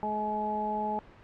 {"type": "harmonic tone", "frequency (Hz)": 212.2, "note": "G#3", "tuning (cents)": 38, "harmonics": [1, 2, 3, 4], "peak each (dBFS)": [-36, -38, -38, -30], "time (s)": [0.03, 0.99], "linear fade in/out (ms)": 0, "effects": ["pink hiss -53 dBFS RMS until 1.23 s", "low-pass 2000 Hz 12 dB/octave"]}